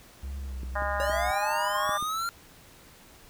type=tone with vibrato; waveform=triangle; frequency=66 Hz; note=C2; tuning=16 cents sharp; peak=-31 dBFS; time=0.23-1.31 s; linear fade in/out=5 ms; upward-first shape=sine; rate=1.8 Hz; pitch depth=73 cents each way
type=clicks; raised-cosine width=3 ms; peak=-28 dBFS; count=5; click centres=0.633 / 0.822 / 1.097 / 1.893 / 2.026 s
type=harmonic tone; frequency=204.2 Hz; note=G#3; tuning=29 cents flat; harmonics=3 / 4 / 5 / 6 / 7 / 8 / 9; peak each=-33 / -34 / -35 / -36 / -36 / -37 / -38 dBFS; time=0.75-1.98 s; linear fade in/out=10 ms
type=linear sweep; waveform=square; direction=up; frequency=553 to 1396.9 Hz; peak=-29 dBFS; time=1-2.29 s; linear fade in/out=0 ms
effects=pink hiss -53 dBFS RMS until 3.29 s